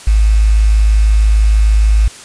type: tone with quantisation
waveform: sine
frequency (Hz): 53.2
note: G#1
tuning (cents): +42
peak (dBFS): -6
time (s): 0.07-2.08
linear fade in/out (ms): 5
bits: 5
effects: white hiss -34 dBFS RMS until 2.24 s + resampled to 22050 Hz